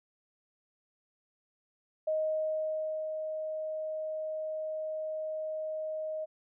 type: tone with ADSR envelope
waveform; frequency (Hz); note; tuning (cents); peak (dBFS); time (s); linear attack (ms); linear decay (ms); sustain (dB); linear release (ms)
sine; 625; D#5; +8; -27; 2.07-6.26; 8; 1000; -6; 24
effects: none